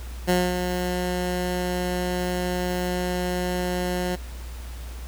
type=tone with ADSR envelope; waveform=15% pulse; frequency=179.9 Hz; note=F#3; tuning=48 cents flat; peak=-11 dBFS; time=0.27-4.16 s; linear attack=26 ms; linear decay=230 ms; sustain=-7 dB; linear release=13 ms; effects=added 60 Hz sine -33 dBFS peak until 5.07 s + pink hiss -45 dBFS RMS until 5.07 s